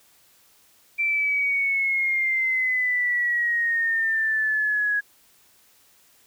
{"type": "exponential sweep", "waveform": "sine", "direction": "down", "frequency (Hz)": [2349, 1661.2], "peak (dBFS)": -20, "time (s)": [0.98, 5.01], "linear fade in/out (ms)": 20, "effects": ["white hiss -58 dBFS RMS until 6.26 s"]}